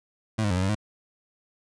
25% pulse tone with pitch steps, 109.6 / 102.8 / 89.5 / 92.6 / 96.4 / 106.2 Hz, A2 / G#2 / F2 / F#2 / G2 / G#2, -6 / -17 / +43 / +2 / -28 / +39 cents, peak -19 dBFS, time 0.38-0.752 s, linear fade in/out 10 ms, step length 62 ms, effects resampled to 22050 Hz

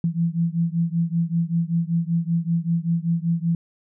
sine beating tone pair, 165.8 / 171 Hz, E3 / F3, +10 / -36 cents, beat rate 5.2 Hz, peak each -22 / -23 dBFS, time 0.04-3.55 s, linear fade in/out 2 ms, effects none

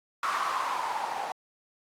violet noise with low-pass filter sweep, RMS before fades -31 dBFS, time 0.23-1.32 s, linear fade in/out 2 ms, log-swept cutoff 1200 to 790 Hz, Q 6.6, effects AAC 64 kbps

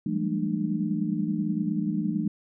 sine tone cluster, 167.1 / 194.2 / 204.6 / 223.2 / 300.8 Hz, E3 / G3 / G#3 / A3 / D4, +24 / -16 / -26 / +25 / +42 cents, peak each -31 dBFS, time 0.06-2.28 s, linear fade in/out 5 ms, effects none

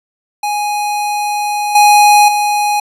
square tone with level steps, 830.6 Hz, G#5, in tune, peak -15 / -5 / -12 dBFS, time 0.43-2.8 s, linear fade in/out 5 ms, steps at 1.75 / 2.28 s, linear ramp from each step 5 ms, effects resampled to 32000 Hz

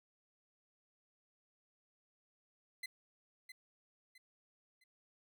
30% pulse tone with echo, 2045 Hz, C7, 40 cents flat, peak -38 dBFS, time 2.83-2.86 s, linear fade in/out 5 ms, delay 660 ms, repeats 3, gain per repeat -9 dB, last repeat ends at 4.84 s, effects none

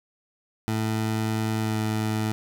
20% pulse tone with pitch glide, 110 to 108.8 Hz, A2 to A2, 0 to -19 cents, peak -19 dBFS, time 0.68-2.32 s, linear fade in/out 0 ms, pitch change -19 cents, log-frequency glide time 1.58-1.8 s, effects none

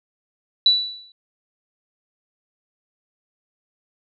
sine tone with exponential decay, 3951 Hz, B7, in tune, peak -9 dBFS, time 0.66-1.12 s, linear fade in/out 2 ms, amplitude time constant 98 ms, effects none

